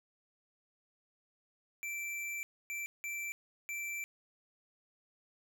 square tone bursts at uneven times, 2339 Hz, D7, 8 cents flat, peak -38 dBFS, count 4, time 1.83-2.43 / 2.7-2.86 / 3.04-3.32 / 3.69-4.04 s, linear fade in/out 0 ms, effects none

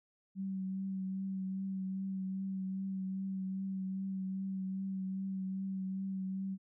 sine tone with vibrato, 191 Hz, G3, 45 cents flat, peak -35 dBFS, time 0.35-6.58 s, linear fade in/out 50 ms, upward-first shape triangle, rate 2.5 Hz, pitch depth 24 cents each way, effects none

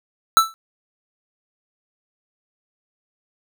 square tone with exponential decay, 1323 Hz, E6, 6 cents sharp, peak -6 dBFS, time 0.37-0.54 s, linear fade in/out 0 ms, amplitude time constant 35 ms, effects none

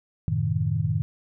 sine chord, F# diminished seventh, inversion none, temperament equal, 92.5 / 110 / 130.81 / 155.56 Hz, F#2 / A2 / C3 / Eb3, 0 / 0 / 0 / 0 cents, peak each -29 / -26 / -30 / -26 dBFS, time 0.28-1.02 s, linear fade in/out 0 ms, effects none

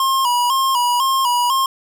square tone with vibrato, 1018 Hz, C6, 48 cents flat, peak -15 dBFS, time 0-1.66 s, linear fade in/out 2 ms, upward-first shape square, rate 2 Hz, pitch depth 83 cents each way, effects none

